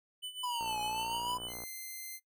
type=tone with tremolo; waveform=square; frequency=3000 Hz; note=F#7; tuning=23 cents sharp; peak=-38 dBFS; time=0.22-1.54 s; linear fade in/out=20 ms; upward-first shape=sine; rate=6.7 Hz; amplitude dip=75%
type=exponential two-way sweep; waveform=square; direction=down then up; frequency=1003 to 838 to 1003 Hz; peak=-35 dBFS; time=0.43-1.38 s; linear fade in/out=10 ms; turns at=0.81 s
type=click train; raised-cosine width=1 ms; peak=-32 dBFS; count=62; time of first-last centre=0.61-1.637 s; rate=59.4 Hz
type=tone; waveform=5% pulse; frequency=2078 Hz; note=C7; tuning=12 cents flat; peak=-32 dBFS; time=1.47-2.2 s; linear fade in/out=50 ms
effects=noise-tail reverb RT60 0.1 s tail -19 dB re dry